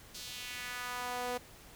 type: tone with high-pass filter sweep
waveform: sawtooth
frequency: 246.9 Hz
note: B3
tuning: in tune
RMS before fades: -40 dBFS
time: 0.14-1.38 s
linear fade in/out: 10 ms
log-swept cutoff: 4600 to 490 Hz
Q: 1.6
effects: pink hiss -55 dBFS RMS until 1.75 s